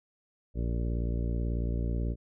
harmonic tone, 58.27 Hz, A#1, in tune, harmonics 1 / 2 / 3 / 4 / 5 / 6 / 7 / 8 / 10, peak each -29 / -35 / -39 / -41 / -43 / -45 / -46 / -47 / -49 dBFS, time 0.54-2.16 s, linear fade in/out 50 ms, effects none

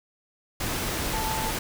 sine tone in noise, 880 Hz, A5, in tune, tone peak -30 dBFS, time 1.13-1.51 s, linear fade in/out 5 ms, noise pink, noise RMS -29 dBFS, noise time 0.6-1.59 s, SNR -4 dB, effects none

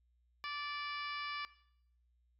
harmonic tone with a mistuned harmonic, 583 Hz, D5, 13 cents flat, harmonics 2 / 3 / 4 / 5 / 6 / 7 / 8 / 9, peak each -43 / -47 / -46 / -51 / -53 / -56 / -53 / -55 dBFS, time 0.44-1.45 s, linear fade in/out 0 ms, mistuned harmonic 8, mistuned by +28 cents, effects noise-tail reverb RT60 0.7 s tail -17 dB re dry + added 60 Hz sine -70 dBFS peak until 2.39 s

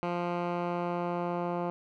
10% pulse tone with low-pass filter sweep, 174.61 Hz, F3, in tune, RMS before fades -32 dBFS, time 0.03-1.7 s, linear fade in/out 0 ms, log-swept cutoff 2100 to 1100 Hz, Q 0.83, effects none

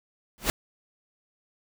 pink noise with exponential growth, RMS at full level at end -19 dBFS, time 0.38-0.5 s, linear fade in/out 0 ms, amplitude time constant 25 ms, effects none

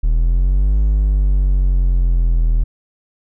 triangle exponential two-way sweep, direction up then down, 38.12 to 52 to 39.99 Hz, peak -9 dBFS, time 0.03-2.64 s, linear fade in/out 10 ms, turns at 0.79 s, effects none

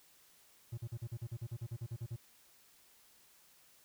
triangle tone bursts, 116.54 Hz, A#2, in tune, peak -36 dBFS, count 15, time 0.72-2.163 s, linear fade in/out 10 ms, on 57 ms, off 42 ms, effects white hiss -65 dBFS RMS until 3.84 s

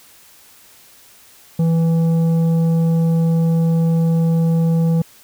sine tone with tanh clipping, 164.81 Hz, E3, in tune, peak -14 dBFS, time 1.59-5.02 s, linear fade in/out 5 ms, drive 8 dB, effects white hiss -47 dBFS RMS until 5.23 s

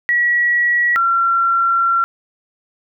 sine tone pair in turn, 1925 / 1364.7 Hz, B6 / F6, -45 / -40 cents, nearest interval tritone, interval 595 cents, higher first, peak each -12 dBFS, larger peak neither, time 0.09-0.96 / 0.96-2.04 s, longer second, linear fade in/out 0 ms, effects none

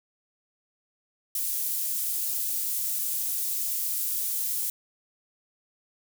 pink high-pass noise, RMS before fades -29 dBFS, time 1.35-4.7 s, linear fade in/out 2 ms, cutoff 12000 Hz, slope 12 dB/octave, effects none

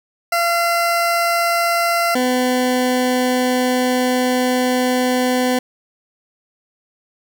20% pulse tone pair in turn, 684 / 252.1 Hz, F5 / B3, -36 / +36 cents, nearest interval octave + perfect fourth, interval 1728 cents, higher first, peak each -10 dBFS, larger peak neither, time 0.32-2.15 / 2.15-5.59 s, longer second, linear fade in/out 5 ms, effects none

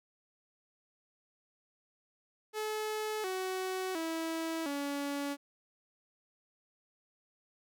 sawtooth tone with pitch steps, 430 / 374.3 / 325.9 / 283.7 Hz, A4 / F#4 / E4 / C#4, -40 / +20 / -20 / +40 cents, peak -30 dBFS, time 2.53-5.37 s, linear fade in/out 50 ms, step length 710 ms, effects none

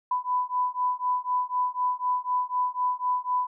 sine beating tone pair, 995 / 999 Hz, B5 / B5, +13 / +20 cents, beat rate 4 Hz, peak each -27 dBFS, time 0.11-3.47 s, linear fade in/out 5 ms, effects none

